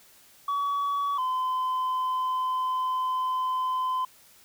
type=tone pair in turn; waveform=sine; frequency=1133 / 1023.7 Hz; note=C#6 / C6; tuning=+37 / -38 cents; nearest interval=major second; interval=175 cents; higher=first; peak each=-22 dBFS; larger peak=neither; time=0.48-1.18 / 1.18-4.05 s; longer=second; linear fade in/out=5 ms; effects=tanh soft clip ceiling -24 dBFS + white hiss -56 dBFS RMS until 4.44 s